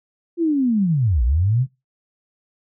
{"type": "linear two-way sweep", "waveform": "sine", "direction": "down then up", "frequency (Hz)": [349.2, 53.9, 138.3], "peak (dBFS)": -15, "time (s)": [0.37, 1.67], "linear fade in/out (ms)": 50, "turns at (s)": 1.23, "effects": ["noise-tail reverb RT60 0.2 s tail -18 dB re dry"]}